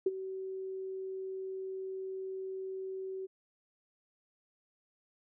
sine tone with ADSR envelope, 380.3 Hz, F#4, 48 cents sharp, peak -23 dBFS, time 0.06-3.27 s, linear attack 6 ms, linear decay 32 ms, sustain -14 dB, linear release 21 ms, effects none

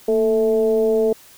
sine tone with frequency modulation, 441.4 Hz, A4, 5 cents sharp, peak -14 dBFS, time 0.08-1.13 s, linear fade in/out 5 ms, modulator 213 Hz, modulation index 0.65, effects white hiss -47 dBFS RMS until 1.37 s

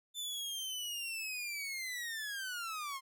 sawtooth linear sweep, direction down, 3550 to 1046.5 Hz, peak -35 dBFS, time 0.14-3.01 s, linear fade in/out 50 ms, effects none

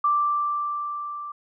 sine tone with level ramp, 1174.7 Hz, D6, in tune, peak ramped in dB -17 to -32 dBFS, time 0.04-1.32 s, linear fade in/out 5 ms, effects none

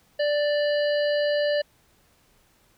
harmonic tone, 587.3 Hz, D5, in tune, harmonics 1 / 3 / 5 / 7 / 8, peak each -21 / -31 / -35 / -38 / -39 dBFS, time 0.19-1.62 s, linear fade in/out 10 ms, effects pink hiss -62 dBFS RMS until 2.77 s

